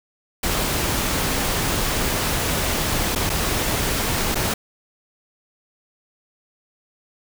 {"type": "noise with dropouts", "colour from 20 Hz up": "pink", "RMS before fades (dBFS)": -22, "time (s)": [0.43, 4.54], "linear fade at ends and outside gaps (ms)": 5, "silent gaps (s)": [[3.151, 3.158], [3.295, 3.299], [4.347, 4.354]], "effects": []}